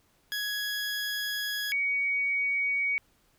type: tone pair in turn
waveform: 20% pulse / sine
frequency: 1670 / 2248 Hz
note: G#6 / C#7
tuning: +9 / +24 cents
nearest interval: perfect fourth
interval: 515 cents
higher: second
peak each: -25 dBFS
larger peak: neither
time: 0.32-1.72 / 1.72-2.98 s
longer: first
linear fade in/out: 0 ms
effects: pink hiss -67 dBFS RMS until 3.38 s